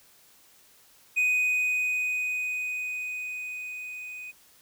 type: tone with level ramp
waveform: triangle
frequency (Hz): 2494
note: D#7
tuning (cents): +3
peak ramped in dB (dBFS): -19 to -36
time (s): 1.16-4.32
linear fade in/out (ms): 20
effects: white hiss -58 dBFS RMS until 4.61 s